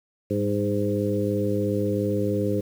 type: harmonic tone with a mistuned harmonic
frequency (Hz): 102.9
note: G#2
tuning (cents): -16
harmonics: 1 / 2 / 3 / 4 / 5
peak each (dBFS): -28 / -28 / -28 / -28 / -28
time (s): 0.3-2.61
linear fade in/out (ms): 10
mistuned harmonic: 2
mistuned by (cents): -35
effects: 8-bit